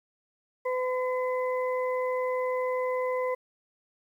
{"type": "harmonic tone", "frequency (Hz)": 507, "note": "B4", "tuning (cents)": 45, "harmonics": [1, 2, 4], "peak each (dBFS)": [-27, -33, -39], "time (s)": [0.65, 3.35], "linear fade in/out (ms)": 10, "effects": ["10-bit"]}